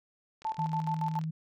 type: click train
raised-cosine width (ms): 0.2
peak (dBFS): -33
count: 34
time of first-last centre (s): 0.42-1.239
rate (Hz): 40.3
type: tone with tremolo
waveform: sine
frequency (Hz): 880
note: A5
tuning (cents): 0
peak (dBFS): -29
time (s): 0.45-1.19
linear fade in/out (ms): 0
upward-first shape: square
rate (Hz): 7.1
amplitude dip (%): 80
type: tone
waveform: sine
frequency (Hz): 159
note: D#3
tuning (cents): +38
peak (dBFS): -31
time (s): 0.58-1.31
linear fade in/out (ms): 10
effects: none